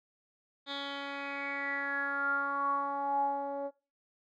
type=tone with low-pass filter sweep; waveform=10% pulse; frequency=280.2 Hz; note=C#4; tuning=19 cents sharp; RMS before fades=-34 dBFS; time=0.66-3.71 s; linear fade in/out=50 ms; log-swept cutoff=3600 to 630 Hz; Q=9.6; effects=noise-tail reverb RT60 0.3 s tail -19 dB re dry